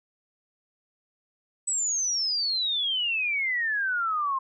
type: exponential sweep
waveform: sine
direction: down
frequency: 8030 to 1046.5 Hz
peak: -24 dBFS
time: 1.67-4.39 s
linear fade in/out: 10 ms
effects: none